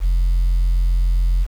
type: tone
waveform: sine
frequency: 43.65 Hz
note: F1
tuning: in tune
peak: -11 dBFS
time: 0-1.47 s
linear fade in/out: 50 ms
effects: tanh soft clip ceiling -12 dBFS + 7-bit